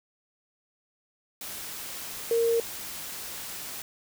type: tone in noise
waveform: sine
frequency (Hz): 462.4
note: A#4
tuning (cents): -14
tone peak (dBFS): -21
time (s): 2.31-2.6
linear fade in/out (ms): 2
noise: white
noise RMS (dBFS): -38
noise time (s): 1.41-3.82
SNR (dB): +14
effects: none